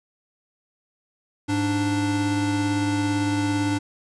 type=tone pair together; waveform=square; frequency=103.83 / 293.7 Hz; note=G#2 / D4; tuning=0 / 0 cents; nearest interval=octave + tritone; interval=1800 cents; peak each=-27 / -23 dBFS; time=1.48-3.79 s; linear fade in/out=20 ms; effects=resampled to 22050 Hz + 10-bit